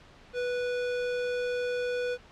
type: tone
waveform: square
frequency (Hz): 491.9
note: B4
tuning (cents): -7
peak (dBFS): -29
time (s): 0.33-2.18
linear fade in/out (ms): 50
effects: pink hiss -54 dBFS RMS until 2.31 s + low-pass 4000 Hz 12 dB/octave